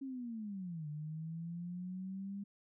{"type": "linear two-way sweep", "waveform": "sine", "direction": "down then up", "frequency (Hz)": [275.2, 148, 201.8], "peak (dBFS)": -40, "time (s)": [0.01, 2.44], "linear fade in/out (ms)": 10, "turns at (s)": 0.88, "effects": []}